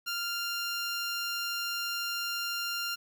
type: tone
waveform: 15% pulse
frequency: 1394 Hz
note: F6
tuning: 4 cents flat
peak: -25 dBFS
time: 0.06-2.96 s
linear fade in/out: 20 ms
effects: 10-bit